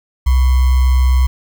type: tone with sample-and-hold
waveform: sine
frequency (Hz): 64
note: C2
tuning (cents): -38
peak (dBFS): -8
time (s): 0.26-1.27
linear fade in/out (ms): 10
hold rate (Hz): 1050
effects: none